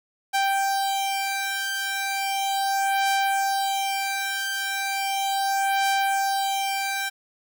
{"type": "beating tone pair", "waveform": "sawtooth", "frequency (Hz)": [784, 784.36], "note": ["G5", "G5"], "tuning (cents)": [0, 1], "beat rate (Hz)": 0.36, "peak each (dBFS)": [-23, -21], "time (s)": [0.33, 7.1], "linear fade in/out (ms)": 20, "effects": []}